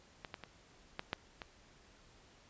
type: clicks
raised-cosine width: 0.3 ms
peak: -27 / -26 / -30 / -22 / -18 / -27 dBFS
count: 6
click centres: 0.248 / 0.342 / 0.437 / 0.994 / 1.131 / 1.418 s
effects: pink hiss -63 dBFS RMS until 2.49 s + resampled to 16000 Hz